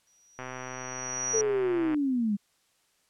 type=tone with exponential growth; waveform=sine; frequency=5800 Hz; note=F#8; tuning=35 cents flat; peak=-24 dBFS; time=0.07-1.41 s; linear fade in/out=2 ms; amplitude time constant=290 ms
type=click train; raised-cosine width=0.5 ms; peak=-23 dBFS; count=200; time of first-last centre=0.39-1.945 s; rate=128 Hz
type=linear sweep; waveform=sine; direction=down; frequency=452.6 to 196 Hz; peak=-24 dBFS; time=1.33-2.37 s; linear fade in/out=20 ms
effects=white hiss -69 dBFS RMS until 3.09 s + low-pass 10000 Hz 12 dB/octave